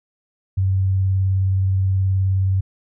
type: tone with vibrato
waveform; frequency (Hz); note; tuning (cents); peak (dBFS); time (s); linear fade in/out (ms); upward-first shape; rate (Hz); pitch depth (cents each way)
sine; 95.4; G2; -47; -15; 0.57-2.61; 10; square; 19; 14
effects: none